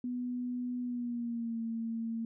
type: tone with pitch glide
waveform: sine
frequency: 246.9 to 227.7 Hz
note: B3 to A#3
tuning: 0 to -40 cents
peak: -33 dBFS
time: 0.04-2.25 s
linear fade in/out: 2 ms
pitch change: -140 cents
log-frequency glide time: 0.81-1.6 s
effects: none